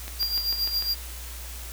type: click train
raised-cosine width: 0.2 ms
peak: -19 dBFS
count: 6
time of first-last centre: 0.08-0.824 s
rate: 6.72 Hz
type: tone with tremolo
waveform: square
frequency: 4775 Hz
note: D8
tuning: 28 cents sharp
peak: -22 dBFS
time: 0.19-0.95 s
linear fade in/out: 20 ms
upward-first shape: triangle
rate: 7.3 Hz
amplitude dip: 70%
effects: added 60 Hz sine -37 dBFS peak until 1.72 s + white hiss -41 dBFS RMS until 1.72 s